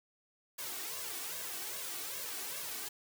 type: noise with flanger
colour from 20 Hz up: white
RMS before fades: -41 dBFS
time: 0.58-2.89 s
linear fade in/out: 10 ms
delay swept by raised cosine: 1.8 to 2.72 ms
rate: 2.5 Hz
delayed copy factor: +0.75
effects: high-pass 150 Hz 12 dB/octave